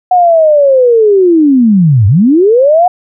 sine linear two-way sweep, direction down then up, 737 to 92.5 to 737 Hz, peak -3 dBFS, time 0.11-2.88 s, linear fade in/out 5 ms, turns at 2.07 s, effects none

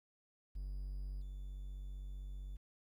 triangle tone with level steps, 47.76 Hz, G1, 44 cents flat, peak -38 / -41 dBFS, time 0.55-2.57 s, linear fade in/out 10 ms, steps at 1.21 s, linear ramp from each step 10 ms, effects 12-bit

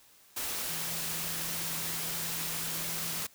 sine tone in noise, 164.81 Hz, E3, in tune, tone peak -45 dBFS, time 0.69-3.24 s, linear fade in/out 10 ms, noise white, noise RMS -35 dBFS, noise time 0.36-3.27 s, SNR -13 dB, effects white hiss -60 dBFS RMS until 3.34 s

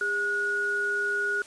sine tone pair together, 406.5 / 1451 Hz, G#4 / F#6, -37 / -34 cents, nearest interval octave + minor seventh, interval 2203 cents, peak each -33 / -25 dBFS, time 0.01-1.42 s, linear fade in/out 2 ms, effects white hiss -48 dBFS RMS until 1.46 s + resampled to 22050 Hz

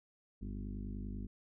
harmonic tone with a mistuned harmonic, 50.2 Hz, G1, 42 cents sharp, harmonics 1 / 2 / 3 / 4 / 5 / 6 / 7 / 8, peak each -42 / -47 / -55 / -46 / -49 / -57 / -59 / -63 dBFS, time 0.41-1.27 s, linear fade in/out 10 ms, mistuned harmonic 3, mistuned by -87 cents, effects none

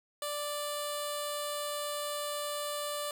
10% pulse tone with notch filter, 587.3 Hz, D5, in tune, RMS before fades -36 dBFS, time 0.22-3.11 s, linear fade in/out 2 ms, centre 2100 Hz, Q 0.86, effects 9-bit

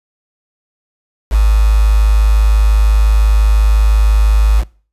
sine tone with quantisation, 52.9 Hz, G#1, 33 cents sharp, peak -6 dBFS, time 1.3-4.64 s, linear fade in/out 50 ms, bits 4, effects noise-tail reverb RT60 0.4 s tail -23 dB re dry + resampled to 32000 Hz

